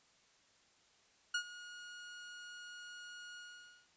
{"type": "tone with ADSR envelope", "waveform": "sawtooth", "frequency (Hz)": 1441, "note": "F#6", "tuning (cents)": -46, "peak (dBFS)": -28, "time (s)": [1.34, 3.88], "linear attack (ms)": 7, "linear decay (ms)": 81, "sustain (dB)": -17, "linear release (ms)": 510, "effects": ["white hiss -69 dBFS RMS until 3.96 s", "resampled to 16000 Hz"]}